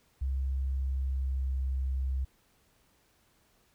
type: tone with pitch glide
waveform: sine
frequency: 66.6 to 65.91 Hz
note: C2 to C2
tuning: +31 to +13 cents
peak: -28 dBFS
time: 0.21-2.25 s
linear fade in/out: 10 ms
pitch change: -18 cents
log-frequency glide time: 0.79-1.57 s
effects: pink hiss -68 dBFS RMS until 3.74 s